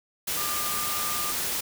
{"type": "tone in noise", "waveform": "sine", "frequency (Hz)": 1201, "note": "D6", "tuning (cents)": 38, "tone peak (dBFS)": -33, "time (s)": [0.37, 1.32], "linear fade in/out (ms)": 10, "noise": "white", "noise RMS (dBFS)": -29, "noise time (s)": [0.27, 1.61], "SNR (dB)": -7, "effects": []}